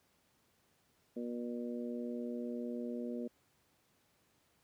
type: harmonic tone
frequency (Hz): 120.2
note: B2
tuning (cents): -46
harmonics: 2 / 3 / 4 / 5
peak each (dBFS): -39 / -45 / -45 / -49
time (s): 1.16-3.28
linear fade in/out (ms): 10
effects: pink hiss -73 dBFS RMS until 4.63 s + high-pass 80 Hz 12 dB/octave